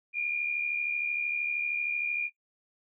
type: tone pair together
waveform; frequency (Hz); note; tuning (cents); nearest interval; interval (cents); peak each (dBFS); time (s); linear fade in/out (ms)
sine; 2349 / 2422; D7 / D#7; 0 / -47; minor second; 53; -38 / -28; 0.13-2.3; 50
effects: noise-tail reverb RT60 0.1 s tail -17 dB re dry